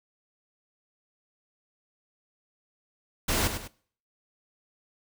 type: noise with echo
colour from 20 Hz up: pink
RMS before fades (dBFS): -26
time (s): 3.28-3.48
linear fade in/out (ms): 10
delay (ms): 100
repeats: 2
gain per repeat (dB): -8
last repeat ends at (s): 3.68
effects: noise-tail reverb RT60 0.5 s tail -20 dB re dry